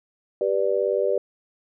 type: chord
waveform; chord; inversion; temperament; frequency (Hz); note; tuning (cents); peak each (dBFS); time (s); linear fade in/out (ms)
sine; G major; none; just; 392 / 490 / 588; G4 / B4 / D5; 0 / -14 / +2; -24; 0.41-1.18; 2
effects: none